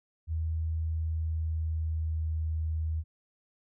sine tone with pitch glide, 80.4 to 79.43 Hz, E2 to D#2, -43 to +36 cents, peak -28 dBFS, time 0.27-3.04 s, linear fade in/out 50 ms, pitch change -21 cents, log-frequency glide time 0.72-2.36 s, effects none

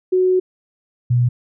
sine tone pair in turn, 369.4 / 122.07 Hz, F#4 / B2, -3 / -20 cents, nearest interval octave + perfect fifth, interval 1917 cents, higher first, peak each -12 dBFS, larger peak neither, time 0.12-0.4 / 1.1-1.29 s, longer first, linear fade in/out 10 ms, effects none

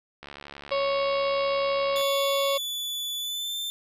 click train, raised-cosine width 0.3 ms, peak -24 dBFS, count 128, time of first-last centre 0.23-2.011 s, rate 71.3 Hz
harmonic tone, 554.4 Hz, C#5, in tune, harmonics 1 / 2 / 4 / 5 / 6 / 7 / 8 / 9, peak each -24 / -30 / -36 / -38 / -40 / -41 / -42 / -43 dBFS, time 0.71-2.58 s, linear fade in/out 10 ms
40% pulse tone with pitch glide, 3462 to 3563 Hz, A7 to A7, -29 to +21 cents, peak -28 dBFS, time 1.96-3.7 s, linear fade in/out 0 ms, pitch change +50 cents, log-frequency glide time 3.18-3.56 s
effects none

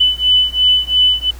sine beating tone pair, 2996 / 2998.9 Hz, F#7 / F#7, +21 / +23 cents, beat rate 2.9 Hz, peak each -13 dBFS, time 0-1.31 s, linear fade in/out 10 ms, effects added 60 Hz sine -30 dBFS peak until 1.39 s + pink hiss -41 dBFS RMS until 1.39 s

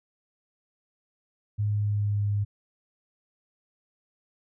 sine tone with pitch glide, 104.3 to 102.45 Hz, G#2 to G#2, +8 to -23 cents, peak -23 dBFS, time 1.58-2.45 s, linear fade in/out 20 ms, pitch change -31 cents, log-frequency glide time 1.68-2.25 s, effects none

